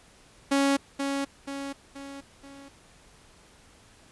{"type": "tone with echo", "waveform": "sawtooth", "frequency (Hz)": 277.2, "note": "C#4", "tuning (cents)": 0, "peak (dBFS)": -17, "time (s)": [0.51, 0.77], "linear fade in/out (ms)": 10, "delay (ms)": 480, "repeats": 4, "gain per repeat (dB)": -6, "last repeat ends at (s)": 2.69, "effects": ["pink hiss -56 dBFS RMS until 4.11 s", "resampled to 24000 Hz"]}